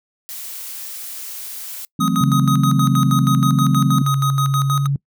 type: noise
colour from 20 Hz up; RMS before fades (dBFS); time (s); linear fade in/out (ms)
blue; -31; 0.29-1.85; 0
type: chord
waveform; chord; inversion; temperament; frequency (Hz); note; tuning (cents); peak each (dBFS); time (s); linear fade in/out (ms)
sine; F# half-diminished seventh; third; equal with one note detuned; 164.81 / 185 / 217.6 / 261.6; E3 / F#3 / A3 / C4; 0 / 0 / -19 / 0; -21; 1.99-4.02; 5
type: tone with tremolo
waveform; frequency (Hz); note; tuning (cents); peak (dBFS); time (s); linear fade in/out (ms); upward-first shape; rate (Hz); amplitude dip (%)
square; 1255; D#6; +15; -19; 2-4.87; 10; square; 6.3; 80
type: tone with vibrato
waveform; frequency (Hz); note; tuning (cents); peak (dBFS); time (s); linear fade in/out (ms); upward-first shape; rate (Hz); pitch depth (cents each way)
sine; 138.59; C#3; 0; -15; 2.21-4.96; 2; square; 0.8; 16
effects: noise-tail reverb RT60 0.1 s tail -24 dB re dry